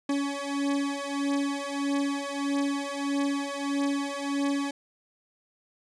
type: beating tone pair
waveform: 40% pulse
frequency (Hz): 280.3 / 281.9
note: C#4 / C#4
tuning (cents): +19 / +29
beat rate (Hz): 1.6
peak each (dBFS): -29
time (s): 0.09-4.71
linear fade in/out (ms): 5
effects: resampled to 22050 Hz